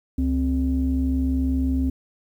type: tone pair together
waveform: sine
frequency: 69.37 / 261.6 Hz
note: C#2 / C4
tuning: +2 / 0 cents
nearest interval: octave + major seventh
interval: 2298 cents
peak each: -21 dBFS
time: 0.18-1.9 s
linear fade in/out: 5 ms
effects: tanh soft clip ceiling -13 dBFS + 9-bit